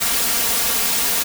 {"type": "noise with comb filter", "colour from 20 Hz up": "white", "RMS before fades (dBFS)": -19, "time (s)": [0, 1.24], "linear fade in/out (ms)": 20, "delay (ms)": 4.3, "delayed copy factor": 0.7, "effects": []}